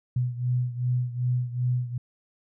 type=beating tone pair; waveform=sine; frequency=123.47 / 126.07 Hz; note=B2 / B2; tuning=0 / +36 cents; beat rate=2.6 Hz; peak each=-25 / -29 dBFS; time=0.16-1.98 s; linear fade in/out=5 ms; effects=none